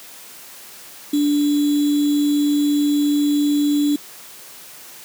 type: tone with sample-and-hold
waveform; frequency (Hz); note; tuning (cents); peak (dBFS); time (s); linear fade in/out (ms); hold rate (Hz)
sine; 291.6; D4; -12; -14; 1.13-3.96; 5; 3675
effects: white hiss -40 dBFS RMS until 5.04 s + high-pass 150 Hz 12 dB/octave